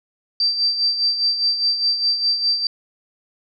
sine tone with tremolo, 4681 Hz, D8, 7 cents flat, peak -14 dBFS, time 0.4-2.67 s, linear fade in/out 2 ms, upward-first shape sine, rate 4.9 Hz, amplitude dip 60%, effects none

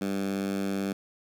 10% pulse tone with high-pass filter, 98 Hz, G2, in tune, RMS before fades -30 dBFS, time 0.01-0.93 s, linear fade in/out 5 ms, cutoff 210 Hz, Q 2.9, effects none

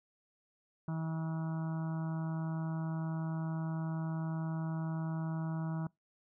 harmonic tone, 161.1 Hz, E3, 39 cents flat, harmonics 1 / 2 / 4 / 5 / 6 / 7 / 8 / 9, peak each -34 / -46 / -50 / -53 / -51 / -55 / -55 / -56 dBFS, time 0.88-5.87 s, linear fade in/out 2 ms, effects noise-tail reverb RT60 0.2 s tail -25 dB re dry

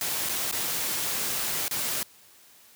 white noise with dropouts, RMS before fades -29 dBFS, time 0.01-2.03 s, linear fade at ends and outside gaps 1 ms, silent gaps 0.289-0.293 / 0.513-0.525 / 1.681-1.711 s, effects white hiss -55 dBFS RMS until 2.75 s + high-pass 80 Hz 12 dB/octave

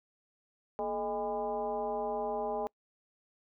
sine tone with frequency modulation, 622.3 Hz, D#5, in tune, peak -31 dBFS, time 0.79-2.67 s, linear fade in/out 0 ms, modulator 193 Hz, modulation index 1.5, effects noise-tail reverb RT60 0.1 s tail -26 dB re dry

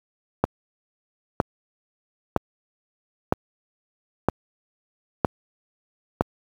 click train, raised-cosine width 1 ms, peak -3 dBFS, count 7, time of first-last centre 0.44-6.209 s, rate 1.04 Hz, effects high-pass 60 Hz 12 dB/octave + 7-bit

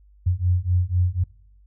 sine beating tone pair, 88 / 92 Hz, F2 / F#2, +14 / -9 cents, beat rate 4 Hz, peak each -21 dBFS, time 0.26-1.24 s, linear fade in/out 10 ms, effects noise-tail reverb RT60 0.7 s tail -23 dB re dry + added 50 Hz sine -50 dBFS peak until 1.66 s

